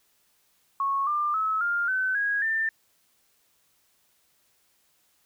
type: tone with pitch steps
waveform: sine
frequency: 1101 / 1193.7 / 1294.3 / 1403.3 / 1521.5 / 1649.6 / 1788.6 Hz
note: C#6 / D6 / E6 / F6 / F#6 / G#6 / A6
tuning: -12 / +28 / -32 / +8 / +48 / -12 / +28 cents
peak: -23 dBFS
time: 0.8-2.69 s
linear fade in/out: 2 ms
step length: 270 ms
effects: white hiss -67 dBFS RMS until 5.25 s